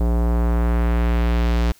square tone with low-pass filter sweep, 58.5 Hz, A#1, 7 cents sharp, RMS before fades -18 dBFS, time 0-1.72 s, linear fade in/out 5 ms, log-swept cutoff 710 to 5200 Hz, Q 0.92, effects white hiss -53 dBFS RMS until 1.79 s

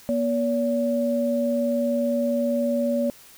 sine tone pair together, 239.9 / 570 Hz, A#3 / C#5, +50 / +48 cents, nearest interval octave + minor third, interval 1498 cents, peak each -23 dBFS, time 0.09-3.1 s, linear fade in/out 0 ms, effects white hiss -49 dBFS RMS until 3.37 s

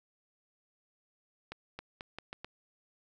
accelerating click train, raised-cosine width 0.3 ms, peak -25 dBFS, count 6, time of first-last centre 1.52-2.446 s, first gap 270 ms, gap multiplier 0.81, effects none

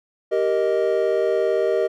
triangle chord, Eb major, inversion first, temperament just, 388.9 / 466.7 / 622.3 Hz, G4 / Bb4 / Eb5, -14 / +2 / 0 cents, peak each -20 dBFS, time 0.31-1.88 s, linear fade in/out 20 ms, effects none

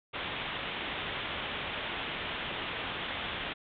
white low-pass noise, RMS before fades -37 dBFS, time 0.13-3.54 s, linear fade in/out 20 ms, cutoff 3600 Hz, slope 96 dB/octave, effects none

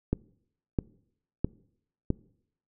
click train, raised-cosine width 3 ms, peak -12 dBFS, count 4, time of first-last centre 0.13-2.104 s, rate 1.52 Hz, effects noise-tail reverb RT60 0.7 s tail -23 dB re dry

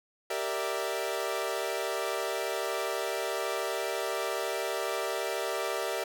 sawtooth chord, E half-diminished seventh, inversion first, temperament equal, 392 / 466.2 / 587.3 / 659.3 Hz, G4 / Bb4 / D5 / E5, 0 / 0 / 0 / 0 cents, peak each -32 dBFS, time 0.3-6.04 s, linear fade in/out 5 ms, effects none

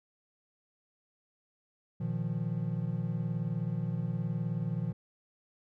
triangle chord, Bb suspended fourth, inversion none, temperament equal with one note detuned, 119.06 / 155.56 / 174.61 Hz, Bb2 / Eb3 / F3, +37 / 0 / 0 cents, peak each -33 dBFS, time 2-4.93 s, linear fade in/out 10 ms, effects none

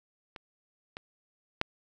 clicks, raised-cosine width 0.3 ms, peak -26 / -23 / -10 dBFS, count 3, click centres 0.362 / 0.969 / 1.614 s, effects none

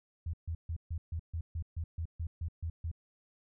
sine tone bursts, 82.4 Hz, E2, in tune, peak -33 dBFS, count 13, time 0.26-2.915 s, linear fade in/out 5 ms, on 75 ms, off 140 ms, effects none

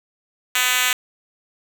5% pulse tone with high-pass filter, 251.3 Hz, B3, 30 cents sharp, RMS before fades -19 dBFS, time 0.55-0.93 s, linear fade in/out 2 ms, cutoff 1700 Hz, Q 0.55, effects 7-bit

